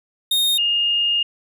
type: tone pair in turn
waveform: 45% pulse / sine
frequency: 3699 / 2836 Hz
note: A#7 / F7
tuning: -14 / +26 cents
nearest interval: perfect fourth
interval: 460 cents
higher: first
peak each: -16 dBFS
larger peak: neither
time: 0.31-0.58 / 0.58-1.23 s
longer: second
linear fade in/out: 5 ms
effects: none